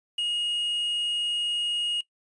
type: tone with quantisation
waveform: triangle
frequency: 2872 Hz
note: F7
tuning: 48 cents sharp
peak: -23 dBFS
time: 0.18-2.01 s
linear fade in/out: 5 ms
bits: 8
effects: noise-tail reverb RT60 0.1 s tail -19 dB re dry + resampled to 22050 Hz